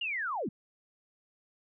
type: linear sweep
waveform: sine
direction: down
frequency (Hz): 2900 to 152.8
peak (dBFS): -31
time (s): 0.01-0.49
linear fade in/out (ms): 5
effects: none